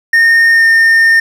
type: tone with pitch glide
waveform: triangle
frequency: 1834 to 1819.2 Hz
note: A#6 to A#6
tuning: -29 to -43 cents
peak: -3 dBFS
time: 0.13-1.2 s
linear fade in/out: 5 ms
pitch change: -14 cents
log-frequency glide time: 0.52-0.64 s
effects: none